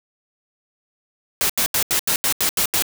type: noise bursts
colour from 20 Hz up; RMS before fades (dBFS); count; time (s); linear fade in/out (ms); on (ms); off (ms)
white; -19; 9; 1.41-2.823; 0; 85; 81
effects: none